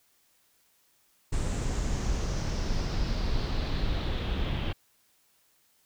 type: noise with low-pass filter sweep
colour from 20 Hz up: brown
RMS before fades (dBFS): -29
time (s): 1.32-4.73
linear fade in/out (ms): 10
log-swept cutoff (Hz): 8000 to 3100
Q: 3.7
effects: white hiss -67 dBFS RMS until 5.85 s